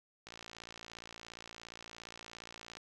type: click train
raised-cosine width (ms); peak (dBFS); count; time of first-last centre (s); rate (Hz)
0.2; -30; 144; 0.27-2.77; 57.2
effects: none